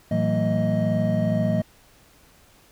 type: tone cluster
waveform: triangle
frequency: 112.8 / 165.7 / 188 / 227.5 / 626 Hz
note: A2 / E3 / F#3 / A#3 / D#5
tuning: +44 / +9 / +28 / -42 / +10 cents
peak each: -24 dBFS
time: 0.11-1.62 s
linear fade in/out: 5 ms
effects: pink hiss -55 dBFS RMS until 2.71 s